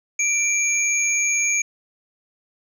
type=tone pair together; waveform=sine; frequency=2349 / 6648 Hz; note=D7 / G#8; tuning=0 / +1 cents; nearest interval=octave + tritone; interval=1801 cents; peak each=-20 dBFS; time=0.19-1.62 s; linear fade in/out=5 ms; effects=tanh soft clip ceiling -10 dBFS